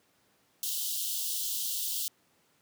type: high-pass noise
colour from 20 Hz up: white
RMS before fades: -33 dBFS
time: 0.63-2.08 s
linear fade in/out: 0 ms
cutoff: 2900 Hz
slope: 96 dB/octave
effects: pink hiss -68 dBFS RMS until 2.61 s + high-pass 150 Hz 12 dB/octave